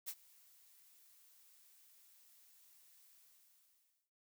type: noise with ADSR envelope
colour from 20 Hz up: blue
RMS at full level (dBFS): -42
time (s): 0.06-4.11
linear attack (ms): 26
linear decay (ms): 56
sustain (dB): -24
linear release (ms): 960
effects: noise-tail reverb RT60 0.1 s tail -17 dB re dry